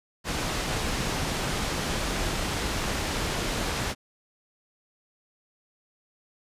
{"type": "low-pass noise", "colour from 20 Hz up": "pink", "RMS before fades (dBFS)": -29, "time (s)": [0.24, 3.95], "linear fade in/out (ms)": 50, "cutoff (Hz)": 7600, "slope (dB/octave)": 12, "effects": ["resampled to 32000 Hz"]}